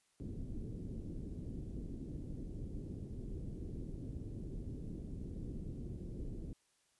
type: low-pass noise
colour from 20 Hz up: pink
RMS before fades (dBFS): -44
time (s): 0.2-6.53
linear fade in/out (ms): 0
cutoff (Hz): 350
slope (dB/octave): 24
effects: white hiss -75 dBFS RMS until 6.99 s + resampled to 24000 Hz